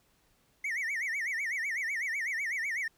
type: tone with vibrato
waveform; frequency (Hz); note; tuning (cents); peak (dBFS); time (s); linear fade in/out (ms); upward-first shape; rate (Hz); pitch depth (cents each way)
triangle; 2027; B6; +45; -29; 0.64-2.88; 5; sine; 8; 220
effects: pink hiss -69 dBFS RMS until 2.97 s